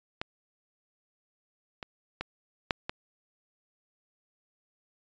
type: clicks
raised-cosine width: 0.3 ms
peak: -16 / -22 / -17 / -9 / -16 dBFS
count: 5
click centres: 0.215 / 1.828 / 2.21 / 2.708 / 2.895 s
effects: resampled to 16000 Hz